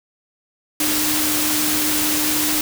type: tone in noise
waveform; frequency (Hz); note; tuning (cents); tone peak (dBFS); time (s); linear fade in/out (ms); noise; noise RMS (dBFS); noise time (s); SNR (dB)
sine; 303.4; D#4; -44; -24; 0.8-2.61; 2; white; -20; 0.8-2.61; -7
effects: none